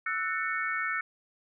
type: chord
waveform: sine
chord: F# minor seventh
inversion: third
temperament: equal with one note detuned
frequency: 1318.5 / 1480 / 1798 / 2217 Hz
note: E6 / F#6 / A6 / C#7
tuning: 0 / 0 / +37 / 0 cents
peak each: -34 dBFS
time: 0.06-1.01 s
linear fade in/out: 5 ms
effects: none